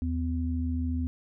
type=tone pair together; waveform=sine; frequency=79.5 / 252.2 Hz; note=D#2 / B3; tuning=+38 / +36 cents; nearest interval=octave + minor sixth; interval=1998 cents; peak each=-28 / -31 dBFS; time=0.02-1.07 s; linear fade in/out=0 ms; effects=none